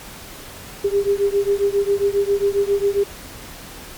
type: beating tone pair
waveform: sine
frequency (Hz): 397.9 / 405.3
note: G4 / G#4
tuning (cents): +26 / -42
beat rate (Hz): 7.4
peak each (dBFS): -18 / -19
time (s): 0.84-3.04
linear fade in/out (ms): 10
effects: pink hiss -37 dBFS RMS until 3.97 s + MP3 96 kbps